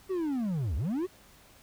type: linear two-way sweep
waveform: triangle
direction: down then up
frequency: 390.2 to 61.6 to 390.2 Hz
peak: -26 dBFS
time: 0.09-1.07 s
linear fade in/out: 20 ms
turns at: 0.76 s
effects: pink hiss -57 dBFS RMS until 1.62 s